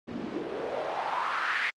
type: noise with band-pass filter sweep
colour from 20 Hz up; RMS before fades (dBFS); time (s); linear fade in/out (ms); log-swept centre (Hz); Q
white; -31; 0.07-1.71; 20; 220 to 2000; 3.4
effects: low-pass 4000 Hz 12 dB/octave + Opus 48 kbps